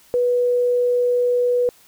sine tone, 490 Hz, B4, 14 cents flat, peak -15 dBFS, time 0.14-1.69 s, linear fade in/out 0 ms, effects white hiss -52 dBFS RMS until 1.87 s

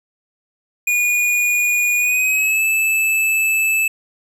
square tone with pitch glide, 2446 to 2622 Hz, D#7 to E7, -30 to -10 cents, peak -15 dBFS, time 0.87-3.88 s, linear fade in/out 5 ms, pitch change +120 cents, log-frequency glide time 1.97-2.64 s, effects none

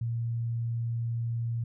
sine tone, 116.54 Hz, A#2, in tune, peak -28 dBFS, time 0.01-1.64 s, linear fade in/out 5 ms, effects none

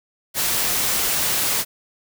white noise, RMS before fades -21 dBFS, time 0.34-1.65 s, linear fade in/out 50 ms, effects none

